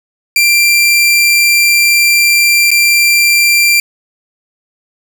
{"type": "tone with dropouts", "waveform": "sawtooth", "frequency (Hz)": 2367, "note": "D7", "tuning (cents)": 13, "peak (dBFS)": -3, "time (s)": [0.36, 3.8], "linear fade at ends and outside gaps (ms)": 2, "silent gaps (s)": [2.706, 2.714], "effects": ["7-bit"]}